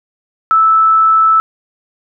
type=tone; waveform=sine; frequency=1313 Hz; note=E6; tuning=7 cents flat; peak=-6 dBFS; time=0.51-1.4 s; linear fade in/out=0 ms; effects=none